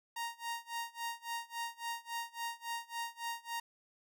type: tone with tremolo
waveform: sawtooth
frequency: 932.3 Hz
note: A#5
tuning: in tune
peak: -32 dBFS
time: 0.16-3.6 s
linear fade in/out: 5 ms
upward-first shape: sine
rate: 3.6 Hz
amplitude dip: 95%
effects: none